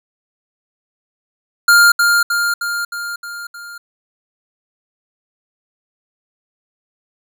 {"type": "tone with echo", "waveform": "square", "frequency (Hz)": 1404, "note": "F6", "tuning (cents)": 9, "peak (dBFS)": -7, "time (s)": [1.68, 1.92], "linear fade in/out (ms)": 5, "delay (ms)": 310, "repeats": 6, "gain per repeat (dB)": -4, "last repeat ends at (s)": 3.78, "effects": []}